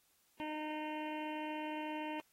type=harmonic tone; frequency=306.2 Hz; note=D#4; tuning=28 cents flat; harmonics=1 / 2 / 3 / 5 / 6 / 7 / 8 / 9 / 10; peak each=-42 / -47 / -43 / -58 / -55 / -55 / -55 / -52 / -56 dBFS; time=0.4-2.2 s; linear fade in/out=0 ms; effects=white hiss -73 dBFS RMS until 2.32 s + AAC 48 kbps